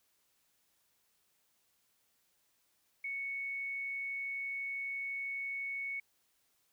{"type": "tone", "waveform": "sine", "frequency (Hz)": 2217, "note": "C#7", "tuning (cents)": 0, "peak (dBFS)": -36, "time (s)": [3.04, 6], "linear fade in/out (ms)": 5, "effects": ["white hiss -75 dBFS RMS until 6.72 s"]}